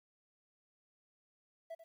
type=tone with echo; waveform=triangle; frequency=659.3 Hz; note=E5; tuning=in tune; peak=-40 dBFS; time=1.7-1.75 s; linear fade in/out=10 ms; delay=91 ms; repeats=1; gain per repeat=-11 dB; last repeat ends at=1.841 s; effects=12-bit